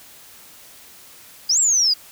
sine exponential two-way sweep, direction up then down, 4770 to 7750 to 4770 Hz, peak -14 dBFS, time 1.49-1.94 s, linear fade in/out 10 ms, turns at 1.59 s, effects white hiss -45 dBFS RMS until 2.11 s

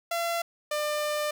sawtooth tone pair in turn, 680 / 598.2 Hz, F5 / D5, -46 / +32 cents, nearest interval major second, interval 222 cents, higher first, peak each -23 dBFS, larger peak neither, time 0.11-0.42 / 0.71-1.31 s, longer second, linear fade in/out 5 ms, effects none

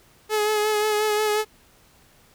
sawtooth tone with vibrato, 424.8 Hz, G#4, 39 cents sharp, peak -16 dBFS, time 0.29-1.45 s, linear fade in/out 50 ms, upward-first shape sine, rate 5.6 Hz, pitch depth 27 cents each way, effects pink hiss -56 dBFS RMS until 2.34 s

